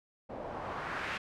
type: noise with low-pass filter sweep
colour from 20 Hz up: white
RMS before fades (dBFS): -39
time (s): 0.29-1.18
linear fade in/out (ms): 10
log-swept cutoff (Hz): 560 to 2200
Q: 1.7
effects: none